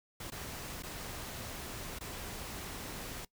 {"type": "noise with dropouts", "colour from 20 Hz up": "pink", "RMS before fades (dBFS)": -43, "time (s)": [0.2, 3.25], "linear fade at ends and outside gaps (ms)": 5, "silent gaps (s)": [[0.303, 0.319], [0.825, 0.833], [1.988, 2.008]], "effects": ["noise-tail reverb RT60 0.1 s tail -21 dB re dry"]}